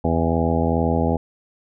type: harmonic tone with a mistuned harmonic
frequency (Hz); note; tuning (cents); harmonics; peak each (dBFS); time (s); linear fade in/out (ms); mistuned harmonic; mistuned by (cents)
82.41; E2; 0; 1 / 2 / 3 / 4 / 5 / 6 / 7 / 8 / 9 / 10; -23 / -24 / -23 / -29 / -28 / -26 / -32 / -28 / -32 / -28; 0.04-1.17; 5; 9; +35
effects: none